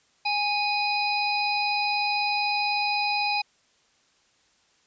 harmonic tone with a mistuned harmonic, 828 Hz, G#5, 5 cents flat, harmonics 1 / 3 / 5 / 6, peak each -26 / -27 / -32 / -32 dBFS, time 0.25-3.42 s, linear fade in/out 10 ms, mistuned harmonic 5, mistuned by -40 cents, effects white hiss -64 dBFS RMS until 4.86 s + resampled to 16000 Hz

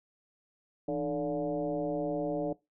sine tone with frequency modulation, 440 Hz, A4, in tune, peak -29 dBFS, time 0.88-2.53 s, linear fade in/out 5 ms, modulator 137 Hz, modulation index 1.6, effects noise-tail reverb RT60 0.2 s tail -20 dB re dry

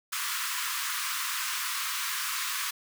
pink high-pass noise, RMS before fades -32 dBFS, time 0.12-2.71 s, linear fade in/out 10 ms, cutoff 1000 Hz, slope 96 dB/octave, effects none

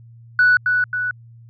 sine tone with echo, 1480 Hz, F#6, in tune, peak -9 dBFS, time 0.39-0.57 s, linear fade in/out 2 ms, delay 270 ms, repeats 2, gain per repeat -5 dB, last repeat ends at 1.11 s, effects tanh soft clip ceiling -7 dBFS + added 116 Hz sine -41 dBFS peak until 1.49 s

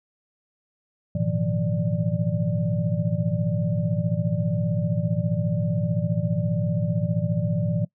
sine tone cluster, 106.6 / 120.7 / 159.1 / 174.2 / 588 Hz, G#2 / B2 / D#3 / F3 / D5, +46 / -39 / +39 / -4 / +2 cents, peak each -28 / -28 / -26 / -26 / -33 dBFS, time 1.15-7.85 s, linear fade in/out 5 ms, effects noise-tail reverb RT60 0.1 s tail -22 dB re dry

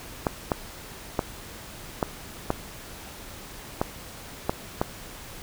clicks, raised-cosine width 1 ms, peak -8 dBFS, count 8, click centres 0.268 / 0.518 / 1.192 / 2.028 / 2.504 / 3.815 / 4.495 / 4.815 s, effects pink hiss -42 dBFS RMS until 5.42 s

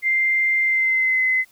sine tone with pitch glide, 2093 to 2042 Hz, C7 to C7, 0 to -43 cents, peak -16 dBFS, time 0.02-1.45 s, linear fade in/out 50 ms, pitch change -43 cents, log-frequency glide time 0.62-1.22 s, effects white hiss -56 dBFS RMS until 1.51 s

